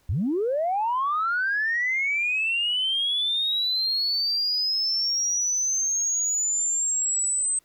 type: linear sweep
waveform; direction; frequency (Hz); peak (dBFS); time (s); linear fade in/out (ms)
sine; up; 65.9 to 8250; -21; 0.09-7.59; 5
effects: tanh soft clip ceiling -17 dBFS + pink hiss -64 dBFS RMS until 7.64 s